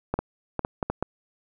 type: clicks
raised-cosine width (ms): 1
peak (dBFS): -11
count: 7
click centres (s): 0.14 / 0.19 / 0.593 / 0.649 / 0.828 / 0.9 / 1.026
effects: none